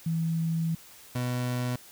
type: tone pair in turn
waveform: sine / 30% pulse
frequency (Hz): 163.8 / 124.03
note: E3 / B2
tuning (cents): -11 / +8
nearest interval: perfect fourth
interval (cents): 481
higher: first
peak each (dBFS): -25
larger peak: neither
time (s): 0.06-0.75 / 1.15-1.76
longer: first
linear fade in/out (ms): 5
effects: white hiss -51 dBFS RMS until 1.91 s